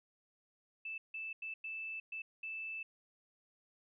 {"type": "tone bursts at uneven times", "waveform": "sine", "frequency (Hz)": 2637, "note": "E7", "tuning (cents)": 0, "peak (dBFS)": -40, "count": 6, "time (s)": [[0.85, 0.98], [1.14, 1.33], [1.42, 1.54], [1.64, 2], [2.12, 2.22], [2.43, 2.83]], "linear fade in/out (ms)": 5, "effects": []}